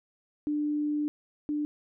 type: tone pair in turn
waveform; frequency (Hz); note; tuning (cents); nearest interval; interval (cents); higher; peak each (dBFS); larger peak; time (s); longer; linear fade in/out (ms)
sine; 297.1 / 297.1; D4 / D4; +20 / +20; unison; 0; neither; -26 / -27; first; 0.47-1.08 / 1.49-1.65; first; 0
effects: none